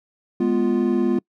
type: chord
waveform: triangle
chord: F diminished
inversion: first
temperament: equal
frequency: 207.7 / 246.9 / 349.2 Hz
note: Ab3 / Cb4 / F4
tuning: 0 / 0 / 0 cents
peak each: -21 / -19 / -19 dBFS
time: 0.4-1.19 s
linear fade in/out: 5 ms
effects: noise-tail reverb RT60 0.1 s tail -26 dB re dry